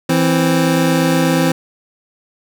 25% pulse tone pair together, 164.8 / 261.6 Hz, E3 / C4, 0 / 0 cents, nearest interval minor sixth, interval 800 cents, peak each -11 dBFS, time 0.09-1.52 s, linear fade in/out 5 ms, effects none

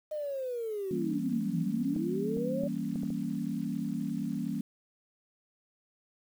sine linear two-way sweep, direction down then up, 619 to 160.8 to 579 Hz, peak -32 dBFS, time 0.11-2.68 s, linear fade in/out 10 ms, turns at 1.59 s
sine chord, E diminished seventh, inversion none, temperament equal, 164.81 / 196 / 233.1 / 277.2 Hz, E3 / G3 / Bb3 / Db4, 0 / 0 / 0 / 0 cents, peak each -38 / -36 / -35 / -37 dBFS, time 0.91-4.61 s, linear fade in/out 2 ms
clicks, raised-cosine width 2 ms, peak -30 dBFS, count 6, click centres 1.963 / 2.371 / 2.636 / 2.958 / 3.033 / 3.104 s
effects 9-bit

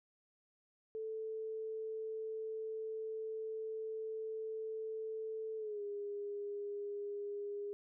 sine tone with pitch glide, 440 to 408.2 Hz, A4 to G#4, 0 to -30 cents, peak -39 dBFS, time 0.95-7.73 s, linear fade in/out 0 ms, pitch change -130 cents, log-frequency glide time 5.57-5.82 s, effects none

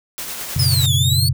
white noise with tremolo, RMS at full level -27 dBFS, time 0.18-0.86 s, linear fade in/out 0 ms, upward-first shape sine, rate 9.5 Hz, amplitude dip 35%
sine chord, F# suspended fourth, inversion none, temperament equal with one note detuned, 92.5 / 121 / 138.59 Hz, F#2 / B2 / C#3, 0 / -35 / 0 cents, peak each -19 dBFS, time 0.56-1.33 s, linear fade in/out 5 ms
sawtooth exponential two-way sweep, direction down then up, 5274 to 3316 to 4508 Hz, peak -15 dBFS, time 0.59-1.29 s, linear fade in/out 5 ms, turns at 0.94 s
effects none

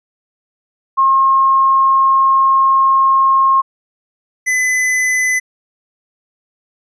sine / square tone pair in turn, 1074 / 2013 Hz, C6 / B6, +45 / +33 cents, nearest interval major seventh, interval 1088 cents, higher second, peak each -8 / -13 dBFS, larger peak first, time 0.97-3.62 / 4.46-5.4 s, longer first, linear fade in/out 20 ms, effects resampled to 22050 Hz

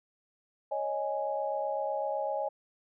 sine chord, C# suspended second, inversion none, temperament equal, 554.4 / 622.3 / 830.6 Hz, C#5 / D#5 / G#5, 0 / 0 / 0 cents, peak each -34 dBFS, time 0.71-2.49 s, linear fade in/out 10 ms, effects none

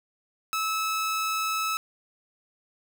sawtooth tone pair in turn, 1300 / 1300 Hz, E6 / E6, -24 / -24 cents, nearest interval unison, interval 0 cents, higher neither, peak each -22 dBFS, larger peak neither, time 0.53-1.15 / 1.15-1.77 s, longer neither, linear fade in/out 0 ms, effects 9-bit

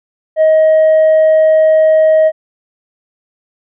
sine tone with tanh clipping, 630 Hz, D#5, 21 cents sharp, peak -6 dBFS, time 0.36-2.32 s, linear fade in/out 50 ms, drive 1 dB, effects none

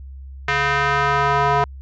square tone with band-pass filter sweep, 140.7 Hz, C#3, 26 cents sharp, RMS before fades -18 dBFS, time 0.48-1.64 s, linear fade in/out 2 ms, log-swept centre 1800 to 940 Hz, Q 1.9, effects added 67 Hz sine -33 dBFS peak until 1.81 s + resampled to 16000 Hz

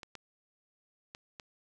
clicks, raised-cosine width 0.2 ms, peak -27 dBFS, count 4, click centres 0.032 / 0.153 / 1.149 / 1.398 s, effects none

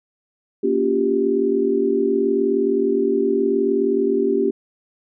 sine chord, G half-diminished seventh, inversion first, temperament just, 235.2 / 282.2 / 352.8 / 392 Hz, Bb3 / Db4 / F4 / G4, +16 / +31 / +18 / 0 cents, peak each -24 / -23 / -24 / -18 dBFS, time 0.63-4.51 s, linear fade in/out 10 ms, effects none

